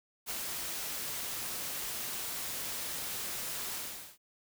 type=noise with ADSR envelope; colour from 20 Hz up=white; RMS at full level=-35 dBFS; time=0.26-4.18 s; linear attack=44 ms; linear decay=11 ms; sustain=-3 dB; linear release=430 ms; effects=none